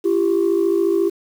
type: tone pair together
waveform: sine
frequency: 340 / 394.2 Hz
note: F4 / G4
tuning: -46 / +10 cents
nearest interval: minor third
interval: 256 cents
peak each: -16 dBFS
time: 0.04-1.1 s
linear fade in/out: 20 ms
effects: tanh soft clip ceiling -10 dBFS + 7-bit